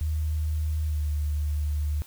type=tone with pitch glide; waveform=sine; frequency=77.2 to 74.4 Hz; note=D#2 to D2; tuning=-13 to +23 cents; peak=-24 dBFS; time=0.01-2.02 s; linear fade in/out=0 ms; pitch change=-64 cents; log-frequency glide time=0.85-1.02 s; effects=white hiss -51 dBFS RMS until 2.06 s

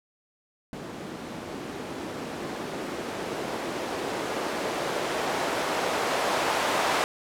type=noise with low-pass filter sweep; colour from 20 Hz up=violet; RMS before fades=-30 dBFS; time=0.73-7.04 s; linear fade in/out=0 ms; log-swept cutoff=240 to 700 Hz; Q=1; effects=none

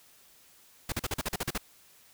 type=noise bursts; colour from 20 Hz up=pink; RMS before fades=-31 dBFS; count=10; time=0.89-1.579 s; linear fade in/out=5 ms; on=32 ms; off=41 ms; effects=white hiss -59 dBFS RMS until 2.13 s

